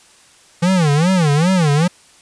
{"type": "tone with vibrato", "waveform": "square", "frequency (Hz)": 164.81, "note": "E3", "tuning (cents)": 0, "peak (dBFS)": -12, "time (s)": [0.62, 1.88], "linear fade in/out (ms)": 10, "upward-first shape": "sine", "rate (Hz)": 2.5, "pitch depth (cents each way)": 250, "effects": ["white hiss -48 dBFS RMS until 2.21 s", "resampled to 22050 Hz"]}